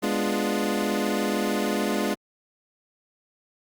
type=chord; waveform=25% pulse; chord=G# diminished seventh; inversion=none; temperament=equal; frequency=207.7 / 246.9 / 293.7 / 349.2 Hz; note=G#3 / B3 / D4 / F4; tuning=0 / 0 / 0 / 0 cents; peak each=-23 / -27 / -26 / -27 dBFS; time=0.02-2.15 s; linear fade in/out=20 ms; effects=Opus 48 kbps